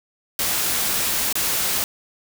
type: noise with dropouts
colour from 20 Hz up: white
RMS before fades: -22 dBFS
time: 0.39-1.84 s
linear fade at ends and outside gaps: 1 ms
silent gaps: 1.327-1.354 s
effects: none